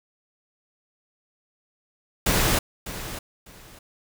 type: noise with echo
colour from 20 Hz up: pink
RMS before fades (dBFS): -21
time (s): 2.26-2.59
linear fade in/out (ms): 5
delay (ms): 600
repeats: 2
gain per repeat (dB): -13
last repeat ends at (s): 3.79
effects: none